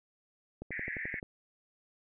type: click train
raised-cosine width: 2 ms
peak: -28 dBFS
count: 8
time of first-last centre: 0.62-1.229 s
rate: 11.5 Hz
type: band-pass noise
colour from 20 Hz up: white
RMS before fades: -39 dBFS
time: 0.71-1.2 s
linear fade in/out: 10 ms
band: 1700 to 2200 Hz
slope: 96 dB/octave
effects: none